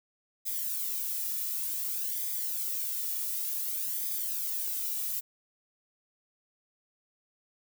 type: noise with flanger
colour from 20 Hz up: violet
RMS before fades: -33 dBFS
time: 0.45-5.21 s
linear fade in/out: 20 ms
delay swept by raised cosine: 0.71 to 1.91 ms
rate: 0.55 Hz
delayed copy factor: -0.7
effects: none